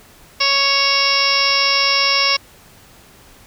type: harmonic tone with a mistuned harmonic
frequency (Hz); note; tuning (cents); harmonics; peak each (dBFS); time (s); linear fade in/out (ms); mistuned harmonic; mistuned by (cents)
554.4; C#5; 0; 1 / 2 / 3 / 4 / 5 / 6 / 7 / 8 / 9 / 10; -27 / -21 / -29 / -20 / -21 / -27 / -25 / -28 / -22 / -18; 0.4-2.37; 10; 10; -18
effects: pink hiss -46 dBFS RMS until 3.46 s